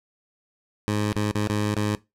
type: tone with dropouts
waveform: 15% pulse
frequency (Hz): 104.9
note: G#2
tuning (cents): +18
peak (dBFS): -16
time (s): 0.88-1.95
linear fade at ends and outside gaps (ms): 0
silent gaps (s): 1.128-1.158 / 1.311-1.352 / 1.472-1.499 / 1.744-1.767
effects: noise-tail reverb RT60 0.2 s tail -19 dB re dry + low-pass 11000 Hz 12 dB/octave

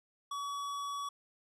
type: tone with hard clipping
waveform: sine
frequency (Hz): 1134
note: C#6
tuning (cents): +39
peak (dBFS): -38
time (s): 0.31-1.09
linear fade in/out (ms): 5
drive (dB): 14
effects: none

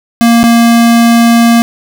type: tone with dropouts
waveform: square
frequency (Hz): 233.1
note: A#3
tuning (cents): 0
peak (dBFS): -4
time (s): 0.21-1.62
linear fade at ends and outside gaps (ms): 0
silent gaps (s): 0.431-0.439
effects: none

